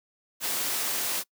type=noise; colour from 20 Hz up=white; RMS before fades=-29 dBFS; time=0.4-1.24 s; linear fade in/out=50 ms; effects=noise-tail reverb RT60 0.1 s tail -24 dB re dry + high-pass 200 Hz 12 dB/octave